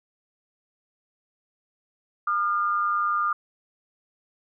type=tone pair together; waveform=sine; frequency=1209.5 / 1400 Hz; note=D#6 / F6; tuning=-49 / +4 cents; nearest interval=minor third; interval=253 cents; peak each=-22 / -29 dBFS; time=2.27-3.33 s; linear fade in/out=5 ms; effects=none